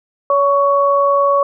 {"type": "tone pair together", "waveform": "sine", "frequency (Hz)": [564, 1117.6], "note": ["C#5", "C#6"], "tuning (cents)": [30, 14], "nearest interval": "octave", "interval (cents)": 1184, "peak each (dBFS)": -13, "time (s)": [0.3, 1.43], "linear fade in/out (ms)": 2, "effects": []}